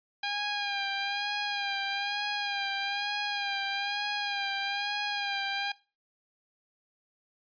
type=tone with vibrato; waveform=10% pulse; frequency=808 Hz; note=G#5; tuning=48 cents flat; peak=-21 dBFS; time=0.23-5.72 s; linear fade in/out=5 ms; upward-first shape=sine; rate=1.1 Hz; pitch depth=37 cents each way; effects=noise-tail reverb RT60 0.3 s tail -20 dB re dry + resampled to 11025 Hz